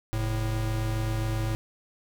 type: tone pair together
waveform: square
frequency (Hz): 45.82 / 110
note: F#1 / A2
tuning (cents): -16 / 0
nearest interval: octave + minor third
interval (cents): 1516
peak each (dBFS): -32 / -28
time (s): 0.13-1.55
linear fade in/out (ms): 0
effects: none

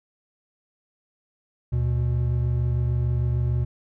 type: tone pair together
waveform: triangle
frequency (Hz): 74.4 / 121.06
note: D2 / B2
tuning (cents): +23 / -34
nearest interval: minor sixth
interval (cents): 843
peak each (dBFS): -23 / -20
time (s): 1.72-3.65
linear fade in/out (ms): 10
effects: none

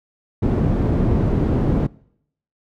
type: low-pass noise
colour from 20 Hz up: white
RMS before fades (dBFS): -18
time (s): 0.42-1.87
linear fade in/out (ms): 10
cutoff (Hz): 240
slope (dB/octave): 12
effects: noise-tail reverb RT60 0.7 s tail -23 dB re dry

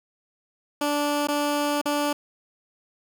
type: tone with dropouts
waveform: 15% pulse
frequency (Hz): 291.7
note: D4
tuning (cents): -12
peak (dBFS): -16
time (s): 0.81-2.13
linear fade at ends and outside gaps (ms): 5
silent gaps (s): 1.273-1.284 / 1.815-1.856
effects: none

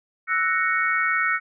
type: chord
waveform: sine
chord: F# dominant seventh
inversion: third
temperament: equal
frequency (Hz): 1318.5 / 1480 / 1864.7 / 2217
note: E6 / F#6 / A#6 / C#7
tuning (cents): 0 / 0 / 0 / 0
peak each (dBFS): -25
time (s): 0.27-1.4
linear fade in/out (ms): 50
effects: none

